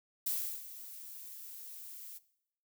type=noise with ADSR envelope; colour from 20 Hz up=violet; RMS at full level=-33 dBFS; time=0.26-2.19 s; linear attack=6 ms; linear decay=350 ms; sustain=-15 dB; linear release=20 ms; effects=noise-tail reverb RT60 0.7 s tail -18 dB re dry

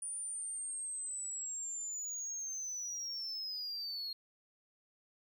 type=linear sweep; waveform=sine; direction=down; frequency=9430 to 4258 Hz; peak=-36 dBFS; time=0.02-4.13 s; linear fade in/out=5 ms; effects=tanh soft clip ceiling -37 dBFS + 12-bit

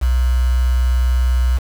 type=tone with quantisation; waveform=sine; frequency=62.3 Hz; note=B1; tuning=16 cents sharp; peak=-12 dBFS; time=0.01-1.59 s; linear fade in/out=20 ms; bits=5; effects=none

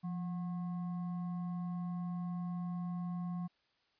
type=tone with frequency modulation; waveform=sine; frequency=174.61 Hz; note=F3; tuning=in tune; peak=-36 dBFS; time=0.03-3.48 s; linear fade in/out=20 ms; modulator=908 Hz; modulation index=0.28; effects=white hiss -75 dBFS RMS until 3.99 s + resampled to 11025 Hz

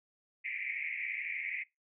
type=band-pass noise; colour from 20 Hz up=pink; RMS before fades=-38 dBFS; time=0.44-1.64 s; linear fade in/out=20 ms; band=2000 to 2400 Hz; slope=96 dB/octave; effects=noise-tail reverb RT60 0.2 s tail -22 dB re dry

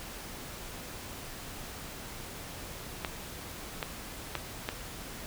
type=clicks; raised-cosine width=0.3 ms; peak=-15 dBFS; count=4; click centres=3.048 / 3.828 / 4.353 / 4.689 s; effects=pink hiss -43 dBFS RMS until 5.26 s

